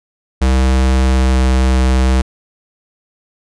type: tone with pitch glide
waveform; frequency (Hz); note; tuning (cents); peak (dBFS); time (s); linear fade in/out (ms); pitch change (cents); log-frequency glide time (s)
square; 65 to 64.44; C2 to C2; -11 to -26; -10; 0.41-2.22; 10; -15; 1.05-1.46
effects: resampled to 22050 Hz